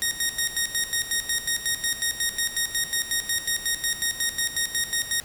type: tone with tremolo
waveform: 10% pulse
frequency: 1864.7 Hz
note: A#6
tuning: in tune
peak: -13 dBFS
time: 0.02-5.2 s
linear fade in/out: 0 ms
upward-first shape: square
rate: 5.5 Hz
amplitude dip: 75%
effects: pink hiss -45 dBFS RMS until 5.24 s